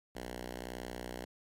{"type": "tone with notch filter", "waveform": "5% pulse", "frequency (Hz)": 61.5, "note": "B1", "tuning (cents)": -7, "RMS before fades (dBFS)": -43, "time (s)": [0.15, 1.25], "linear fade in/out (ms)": 5, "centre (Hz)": 130, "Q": 1.8, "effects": ["MP3 64 kbps"]}